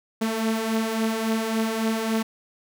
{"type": "beating tone pair", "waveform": "sawtooth", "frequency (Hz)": [220, 223.6], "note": ["A3", "A3"], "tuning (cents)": [0, 28], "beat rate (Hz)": 3.6, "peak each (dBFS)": [-25, -20], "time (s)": [0.21, 2.23], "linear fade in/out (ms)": 10, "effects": []}